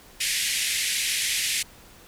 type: band-pass noise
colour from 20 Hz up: pink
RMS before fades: -26 dBFS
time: 0.2-1.63 s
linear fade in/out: 10 ms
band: 1900 to 12000 Hz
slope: 48 dB/octave
effects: pink hiss -50 dBFS RMS until 2.07 s